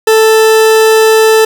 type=tone; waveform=40% pulse; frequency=440.5 Hz; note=A4; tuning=2 cents sharp; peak=-3 dBFS; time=0.07-1.45 s; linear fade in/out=5 ms; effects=none